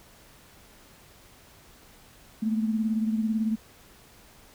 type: beating tone pair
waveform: sine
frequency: 218.2 / 236.2 Hz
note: A3 / A#3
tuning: -14 / +23 cents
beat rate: 18 Hz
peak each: -24 / -32 dBFS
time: 2.42-3.56 s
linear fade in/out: 10 ms
effects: pink hiss -54 dBFS RMS until 4.54 s